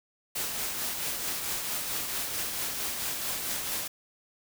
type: noise with tremolo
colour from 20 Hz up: white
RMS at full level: -31 dBFS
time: 0.35-3.88 s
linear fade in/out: 10 ms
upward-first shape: triangle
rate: 4.5 Hz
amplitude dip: 40%
effects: none